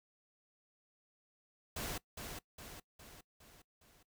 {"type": "noise with echo", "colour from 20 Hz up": "pink", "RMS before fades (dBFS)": -41, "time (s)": [1.76, 1.98], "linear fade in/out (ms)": 5, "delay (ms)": 410, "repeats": 5, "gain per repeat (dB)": -5, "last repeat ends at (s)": 4.03, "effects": ["noise-tail reverb RT60 0.1 s tail -20 dB re dry"]}